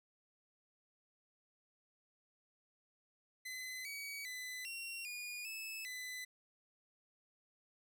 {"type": "tone with pitch steps", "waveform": "sawtooth", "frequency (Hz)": [2028, 2266, 2007, 2741, 2442, 2610, 2006], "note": ["B6", "C#7", "B6", "F7", "D#7", "E7", "B6"], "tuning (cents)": [45, 37, 27, -33, -33, -18, 26], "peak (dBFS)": -40, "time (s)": [3.45, 6.25], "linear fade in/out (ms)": 10, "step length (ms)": 400, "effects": []}